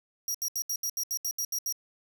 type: tone bursts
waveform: sawtooth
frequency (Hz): 5690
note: F8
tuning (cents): +31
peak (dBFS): -26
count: 11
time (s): 0.28-1.725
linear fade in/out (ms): 2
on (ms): 65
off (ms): 73
effects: none